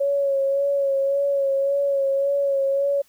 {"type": "tone with vibrato", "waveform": "sine", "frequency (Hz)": 554.4, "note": "C#5", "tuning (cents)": 0, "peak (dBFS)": -18, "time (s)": [0, 3.02], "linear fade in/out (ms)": 10, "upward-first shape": "sine", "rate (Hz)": 1.8, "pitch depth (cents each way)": 29, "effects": ["white hiss -59 dBFS RMS until 3.08 s"]}